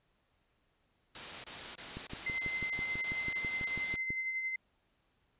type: noise bursts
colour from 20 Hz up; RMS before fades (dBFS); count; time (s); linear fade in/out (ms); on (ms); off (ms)
white; -42; 9; 1.15-3.96; 2; 290; 25
type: click train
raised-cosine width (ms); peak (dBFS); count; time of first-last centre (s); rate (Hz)
3; -29; 14; 1.97-4.105; 6.09
type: tone with tremolo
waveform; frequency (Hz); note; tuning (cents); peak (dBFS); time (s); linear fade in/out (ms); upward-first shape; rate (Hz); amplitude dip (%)
sine; 2068; C7; -21; -32; 2.26-4.56; 5; sine; 11; 40
effects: pink hiss -75 dBFS RMS until 5.39 s + resampled to 8000 Hz